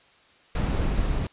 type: noise with level ramp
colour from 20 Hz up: brown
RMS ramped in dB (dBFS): -23 to -26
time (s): 0.55-1.27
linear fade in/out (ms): 2
effects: white hiss -57 dBFS RMS until 1.32 s + resampled to 8000 Hz